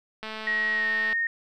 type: click train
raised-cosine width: 0.3 ms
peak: -20 dBFS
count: 197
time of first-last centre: 0.23-1.129 s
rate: 218 Hz
type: tone with pitch glide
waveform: sine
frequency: 1896 to 1847.4 Hz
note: A#6 to A#6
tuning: +29 to -16 cents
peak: -23 dBFS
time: 0.47-1.27 s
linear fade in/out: 2 ms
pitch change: -45 cents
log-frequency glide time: 0.73-0.87 s
effects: none